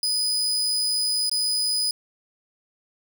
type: tone with dropouts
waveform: 35% pulse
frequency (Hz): 4978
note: D#8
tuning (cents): 0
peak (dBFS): -20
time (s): 0.03-1.91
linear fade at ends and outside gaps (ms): 2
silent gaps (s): 1.296-1.314
effects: none